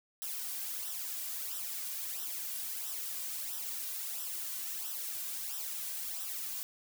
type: noise with flanger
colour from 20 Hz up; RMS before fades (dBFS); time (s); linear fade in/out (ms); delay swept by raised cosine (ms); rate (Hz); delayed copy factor
blue; -39; 0.22-6.63; 0; 0.44 to 2.34; 1.5; -0.7
effects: none